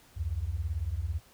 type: beating tone pair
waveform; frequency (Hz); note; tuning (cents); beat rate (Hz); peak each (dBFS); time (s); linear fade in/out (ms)
sine; 69.3 / 87.3; C#2 / F2; 0 / 0; 18; -33 / -32; 0.16-1.2; 20
effects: pink hiss -59 dBFS RMS until 1.33 s